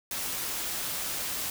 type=noise; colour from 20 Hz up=white; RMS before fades=-33 dBFS; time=0.11-1.5 s; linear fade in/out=2 ms; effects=none